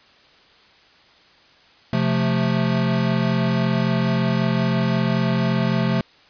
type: chord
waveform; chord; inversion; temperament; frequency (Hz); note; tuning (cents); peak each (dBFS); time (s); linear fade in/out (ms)
square; F major; second; equal; 130.81 / 174.61 / 220; C3 / F3 / A3; 0 / 0 / 0; -23; 1.93-6.01; 2
effects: white hiss -52 dBFS RMS until 6.29 s + resampled to 11025 Hz